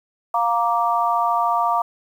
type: harmonic tone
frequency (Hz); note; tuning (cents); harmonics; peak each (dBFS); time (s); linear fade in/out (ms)
233.9; A#3; +6; 3 / 4 / 5; -21 / -21 / -21; 0.34-1.82; 5
effects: 8-bit